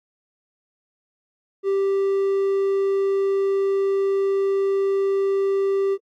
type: tone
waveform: triangle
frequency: 392 Hz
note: G4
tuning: in tune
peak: -16 dBFS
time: 1.63-5.98 s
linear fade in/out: 50 ms
effects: AAC 64 kbps